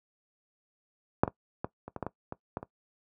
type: clicks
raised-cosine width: 1 ms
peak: -6 / -17 / -17 / -26 / -22 / -18 / -19 / -22 / -18 / -25 dBFS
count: 10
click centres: 1.235 / 1.278 / 1.645 / 1.88 / 1.963 / 2.027 / 2.066 / 2.324 / 2.571 / 2.629 s
effects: noise-tail reverb RT60 0.1 s tail -18 dB re dry + high-pass 80 Hz 12 dB/octave